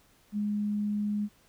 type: tone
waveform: sine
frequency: 207.7 Hz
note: G#3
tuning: in tune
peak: -27 dBFS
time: 0.32-1.29 s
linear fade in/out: 50 ms
effects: pink hiss -63 dBFS RMS until 1.48 s